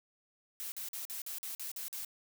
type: noise bursts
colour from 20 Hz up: blue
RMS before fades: -41 dBFS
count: 9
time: 0.6-2.048 s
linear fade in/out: 0 ms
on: 120 ms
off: 46 ms
effects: none